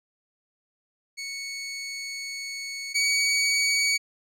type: tone pair in turn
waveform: 20% pulse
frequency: 2217 / 2256 Hz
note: C#7 / C#7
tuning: 0 / +30 cents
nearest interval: unison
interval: 30 cents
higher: second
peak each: -27 / -16 dBFS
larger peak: second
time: 1.17-2.94 / 2.94-3.98 s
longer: first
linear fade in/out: 20 ms
effects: low-pass 11000 Hz 12 dB/octave